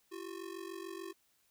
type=ring-modulated tone; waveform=square; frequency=361.7 Hz; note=F#4; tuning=39 cents flat; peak=-40 dBFS; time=0.11-1.13 s; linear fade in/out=20 ms; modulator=23.4 Hz; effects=white hiss -73 dBFS RMS until 1.5 s